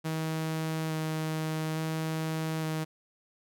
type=tone with vibrato; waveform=sawtooth; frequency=158.4 Hz; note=D#3; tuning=31 cents sharp; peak=-26 dBFS; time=0.04-2.85 s; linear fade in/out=20 ms; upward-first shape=square; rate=0.58 Hz; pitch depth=9 cents each way; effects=none